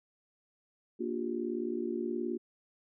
sine chord, G minor seventh, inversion first, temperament just, 235.2 / 294 / 352.8 / 392 Hz, Bb3 / D4 / F4 / G4, +16 / +2 / +18 / 0 cents, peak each -37 / -40 / -35 / -40 dBFS, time 0.99-2.38 s, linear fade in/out 20 ms, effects none

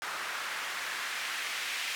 white noise with band-pass filter sweep, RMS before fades -36 dBFS, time 0.02-1.95 s, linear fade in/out 0 ms, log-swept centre 1300 to 2300 Hz, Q 1.4, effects none

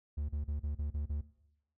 triangle tone bursts, 73.42 Hz, D2, in tune, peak -31 dBFS, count 7, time 0.17-1.214 s, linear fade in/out 10 ms, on 120 ms, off 34 ms, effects noise-tail reverb RT60 0.9 s tail -18 dB re dry

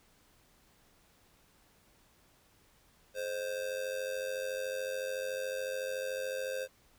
square tone with amplitude modulation, 523.3 Hz, C5, in tune, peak -32 dBFS, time 3.14-6.68 s, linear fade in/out 50 ms, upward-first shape sine, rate 93.8 Hz, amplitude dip 70%, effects pink hiss -66 dBFS RMS until 6.98 s

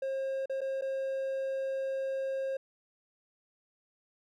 triangle tone with dropouts, 536 Hz, C5, 42 cents sharp, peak -29 dBFS, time 0.02-2.57 s, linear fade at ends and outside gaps 5 ms, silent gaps 0.458-0.496 / 0.608-0.614 / 0.812-0.82 s, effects none

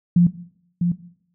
sine tone with echo, 174.61 Hz, F3, in tune, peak -10 dBFS, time 0.16-0.27 s, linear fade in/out 5 ms, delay 650 ms, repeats 1, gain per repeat -6 dB, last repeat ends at 0.92 s, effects noise-tail reverb RT60 0.7 s tail -17 dB re dry

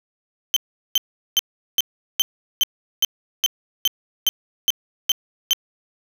35% pulse tone bursts, 3100 Hz, G7, 20 cents flat, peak -12 dBFS, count 13, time 0.54-5.532 s, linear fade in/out 0 ms, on 24 ms, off 390 ms, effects none

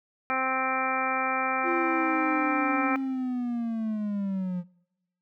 harmonic tone, 261.6 Hz, C4, in tune, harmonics 1 / 2 / 3 / 4 / 5 / 6 / 7 / 8 / 9, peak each -36 / -35 / -31 / -35 / -29 / -38 / -37 / -41 / -32 dBFS, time 0.3-2.96 s, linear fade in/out 0 ms
triangle linear sweep, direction down, 347.2 to 175.1 Hz, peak -25 dBFS, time 1.63-4.64 s, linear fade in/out 50 ms
effects noise-tail reverb RT60 0.9 s tail -24 dB re dry

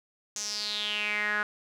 sawtooth tone with band-pass filter sweep, 209.2 Hz, G#3, 13 cents sharp, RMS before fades -31 dBFS, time 0.36-1.43 s, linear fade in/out 2 ms, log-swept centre 6500 to 1500 Hz, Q 6.1, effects none

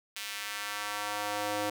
square tone with high-pass filter sweep, 103.83 Hz, G#2, in tune, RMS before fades -35 dBFS, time 0.16-1.7 s, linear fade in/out 5 ms, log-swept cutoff 2600 to 440 Hz, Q 1.1, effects none

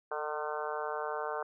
harmonic tone with a mistuned harmonic, 151.4 Hz, D#3, 47 cents flat, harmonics 3 / 4 / 5 / 6 / 7 / 8 / 9 / 10, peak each -39 / -40 / -41 / -42 / -42 / -43 / -44 / -44 dBFS, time 0.11-1.43 s, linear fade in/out 5 ms, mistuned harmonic 3, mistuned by -20 cents, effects none

